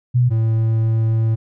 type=tone pair in turn; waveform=sine / triangle; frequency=123.47 / 112.02 Hz; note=B2 / A2; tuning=0 / +32 cents; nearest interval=major second; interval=168 cents; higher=first; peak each=-11 / -12 dBFS; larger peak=first; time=0.14-0.3 / 0.3-1.36 s; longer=second; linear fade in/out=20 ms; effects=none